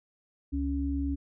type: tone pair together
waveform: sine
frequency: 69.85 / 278.9 Hz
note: C#2 / C#4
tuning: +14 / +11 cents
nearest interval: 2 octaves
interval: 2397 cents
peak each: -30 / -30 dBFS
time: 0.52-1.16 s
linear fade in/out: 20 ms
effects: none